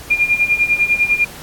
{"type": "tone with tremolo", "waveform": "sine", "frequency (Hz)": 2409, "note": "D7", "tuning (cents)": 43, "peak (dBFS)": -9, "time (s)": [0.1, 1.25], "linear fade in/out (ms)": 10, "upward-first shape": "sine", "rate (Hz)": 10, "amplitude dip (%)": 80, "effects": ["pink hiss -35 dBFS RMS until 1.42 s", "AAC 64 kbps"]}